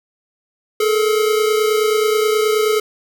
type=tone pair together; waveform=square; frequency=427.4 / 456.8 Hz; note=G#4 / A#4; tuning=+50 / -35 cents; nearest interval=minor second; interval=115 cents; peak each=-15 / -22 dBFS; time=0.8-2.8 s; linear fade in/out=5 ms; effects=none